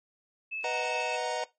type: tone with tremolo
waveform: sine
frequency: 2610 Hz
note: E7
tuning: 18 cents flat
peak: -32 dBFS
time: 0.51-1.17 s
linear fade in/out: 20 ms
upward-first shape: square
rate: 4.9 Hz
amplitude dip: 25%
type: chord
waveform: square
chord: B major seventh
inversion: none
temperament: equal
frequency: 493.9 / 622.3 / 740 / 932.3 Hz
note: B4 / D#5 / F#5 / A#5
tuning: 0 / 0 / 0 / 0 cents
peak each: -36 dBFS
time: 0.64-1.44 s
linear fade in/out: 2 ms
effects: noise-tail reverb RT60 0.2 s tail -19 dB re dry + MP3 32 kbps